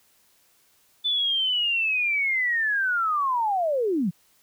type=linear sweep; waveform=sine; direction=down; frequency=3520 to 155.56 Hz; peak=-21 dBFS; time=1.04-4.11 s; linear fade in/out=20 ms; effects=white hiss -62 dBFS RMS until 4.42 s